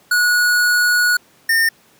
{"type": "tone pair in turn", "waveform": "square", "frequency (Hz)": [1459, 1817.7], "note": ["F#6", "A#6"], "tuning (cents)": [-25, -44], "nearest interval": "major third", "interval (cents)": 381, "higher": "second", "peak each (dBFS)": [-13, -13], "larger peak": "neither", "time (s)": [[0.11, 1.17], [1.49, 1.69]], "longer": "first", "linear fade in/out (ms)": 5, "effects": ["pink hiss -52 dBFS RMS until 1.99 s", "high-pass 150 Hz 12 dB/octave"]}